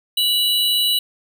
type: tone pair together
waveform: square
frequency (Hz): 2939 / 3946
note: F#7 / B7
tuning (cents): -12 / -2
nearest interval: perfect fourth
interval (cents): 510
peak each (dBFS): -19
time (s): 0.17-0.99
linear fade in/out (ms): 5
effects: none